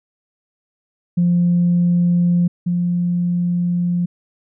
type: tone pair in turn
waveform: sine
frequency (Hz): 174.61 / 175.36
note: F3 / F3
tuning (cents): 0 / +7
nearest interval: unison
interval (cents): 7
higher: second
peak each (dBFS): -11 / -15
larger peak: first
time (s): 1.17-2.48 / 2.66-4.06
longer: second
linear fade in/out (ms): 10
effects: tanh soft clip ceiling -8 dBFS